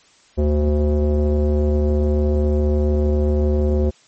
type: tone with low-pass filter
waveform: square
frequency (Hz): 74.4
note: D2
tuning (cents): +23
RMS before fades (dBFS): -17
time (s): 0.37-3.91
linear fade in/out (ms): 20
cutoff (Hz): 460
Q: 3.6
effects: white hiss -53 dBFS RMS until 4.07 s + MP3 32 kbps